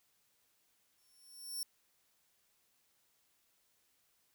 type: tone with exponential growth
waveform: 5% pulse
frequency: 5440 Hz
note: F8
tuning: 46 cents flat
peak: -30 dBFS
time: 0.98-1.63 s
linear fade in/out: 1 ms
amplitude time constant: 140 ms
effects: white hiss -75 dBFS RMS until 4.34 s